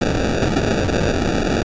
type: noise with sample-and-hold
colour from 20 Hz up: violet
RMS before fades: -18 dBFS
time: 0.01-1.63 s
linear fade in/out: 5 ms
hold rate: 1050 Hz
effects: resampled to 16000 Hz